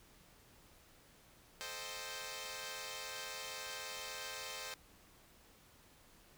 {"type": "chord", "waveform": "5% pulse", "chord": "A half-diminished seventh", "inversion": "none", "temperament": "equal", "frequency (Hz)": [440, 523.3, 622.3, 784], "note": ["A4", "C5", "Eb5", "G5"], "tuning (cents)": [0, 0, 0, 0], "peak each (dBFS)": [-39, -35, -38, -40], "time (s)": [1.61, 4.74], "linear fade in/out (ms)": 0, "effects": ["pink hiss -64 dBFS RMS until 6.37 s"]}